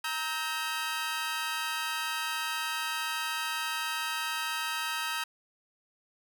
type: chord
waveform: 20% pulse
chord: E diminished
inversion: second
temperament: equal with one note detuned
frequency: 932.3 / 1287.7 / 1568 Hz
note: Bb5 / E6 / G6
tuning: 0 / -41 / 0 cents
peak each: -31 / -30 / -31 dBFS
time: 0.04-5.24 s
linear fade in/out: 5 ms
effects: none